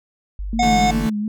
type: tone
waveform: sine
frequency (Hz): 49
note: G1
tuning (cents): 0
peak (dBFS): -24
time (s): 0.39-1.06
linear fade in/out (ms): 0
type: tone with vibrato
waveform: sine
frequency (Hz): 219.4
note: A3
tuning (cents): -5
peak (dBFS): -20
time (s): 0.53-1.28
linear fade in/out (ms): 2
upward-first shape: sine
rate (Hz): 2.7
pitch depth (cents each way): 98
type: harmonic tone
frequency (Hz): 727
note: F#5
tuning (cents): -31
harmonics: 1 / 3 / 5 / 7 / 9 / 10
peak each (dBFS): -15 / -25 / -29 / -32 / -34 / -35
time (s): 0.59-0.91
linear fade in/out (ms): 5
type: chord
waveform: 35% pulse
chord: D suspended second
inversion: none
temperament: equal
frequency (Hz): 146.83 / 164.81 / 220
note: D3 / E3 / A3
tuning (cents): 0 / 0 / 0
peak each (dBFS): -26 / -26 / -23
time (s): 0.62-1.1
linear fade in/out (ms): 10
effects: none